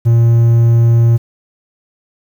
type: tone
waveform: triangle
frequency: 116.54 Hz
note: A#2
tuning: in tune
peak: -4 dBFS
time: 0.05-1.18 s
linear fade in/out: 20 ms
effects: 7-bit